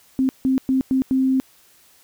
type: tone bursts at uneven times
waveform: sine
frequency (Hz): 263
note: C4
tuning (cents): +9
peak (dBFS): -15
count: 5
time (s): 0.19-0.29 / 0.45-0.58 / 0.69-0.81 / 0.91-1.02 / 1.11-1.4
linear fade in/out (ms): 0
effects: white hiss -54 dBFS RMS until 2.03 s